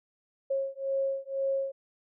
sine beating tone pair, 542 / 544 Hz, C#5 / C#5, -39 / -33 cents, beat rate 2 Hz, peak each -31 dBFS, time 0.5-1.72 s, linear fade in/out 10 ms, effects none

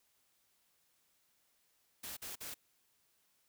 white noise bursts, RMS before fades -45 dBFS, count 3, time 2.03-2.544 s, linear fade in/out 10 ms, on 140 ms, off 47 ms, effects white hiss -75 dBFS RMS until 3.48 s

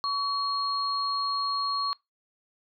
sine tone pair together, 1125 / 4275 Hz, C#6 / C8, +25 / +36 cents, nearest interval octave + major seventh, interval 2311 cents, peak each -27 / -31 dBFS, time 0.04-1.93 s, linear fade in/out 0 ms, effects noise-tail reverb RT60 0.2 s tail -24 dB re dry

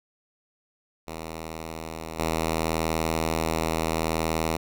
5% pulse tone with level steps, 80.7 Hz, E2, 36 cents flat, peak -23 / -13 dBFS, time 1.07-4.57 s, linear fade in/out 10 ms, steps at 2.19 s, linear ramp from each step 2 ms, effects none

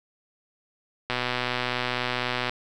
click train, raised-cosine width 0.3 ms, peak -10 dBFS, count 174, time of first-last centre 1.1-2.495 s, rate 124 Hz, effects none

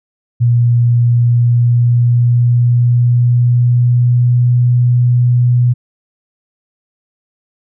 sine tone with pitch glide, 119.6 to 122.54 Hz, A#2 to B2, +45 to -13 cents, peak -7 dBFS, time 0.4-5.74 s, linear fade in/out 20 ms, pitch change +42 cents, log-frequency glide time 1.08-4.54 s, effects none

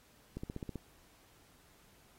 click train, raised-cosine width 3 ms, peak -27 dBFS, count 7, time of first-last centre 0.37-0.757 s, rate 15.5 Hz, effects pink hiss -65 dBFS RMS until 2.18 s + AAC 48 kbps

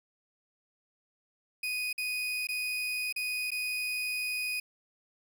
35% pulse tone with dropouts, 2489 Hz, D#7, in tune, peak -29 dBFS, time 1.63-4.6 s, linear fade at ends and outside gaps 5 ms, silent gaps 1.929-1.979 / 2.471-2.487 / 3.126-3.161 / 3.506-3.516 s, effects none

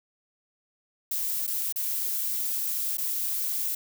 violet noise with dropouts, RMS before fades -29 dBFS, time 1.11-3.75 s, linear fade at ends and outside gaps 5 ms, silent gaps 1.468-1.475 / 1.725-1.759 / 2.972-2.981 s, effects none

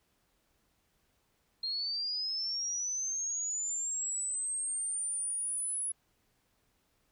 sine linear sweep, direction up, 4186 to 10370 Hz, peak -32 dBFS, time 1.63-5.92 s, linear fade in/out 5 ms, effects pink hiss -74 dBFS RMS until 7.11 s

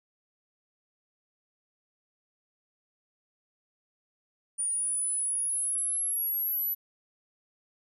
sine linear sweep, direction up, 9430 to 11940 Hz, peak -27 dBFS, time 4.58-6.75 s, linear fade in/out 20 ms, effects none

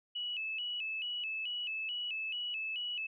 sine tone with vibrato, 2768 Hz, F7, 16 cents flat, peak -35 dBFS, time 0.15-3.07 s, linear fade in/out 10 ms, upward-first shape square, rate 2.3 Hz, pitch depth 100 cents each way, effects none

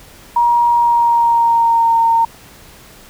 sine tone with pitch glide, 949 to 917.2 Hz, A#5 to A#5, +31 to -28 cents, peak -9 dBFS, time 0.36-2.25 s, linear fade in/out 5 ms, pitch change -59 cents, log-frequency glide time 0.71-1.99 s, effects pink hiss -41 dBFS RMS until 3.09 s

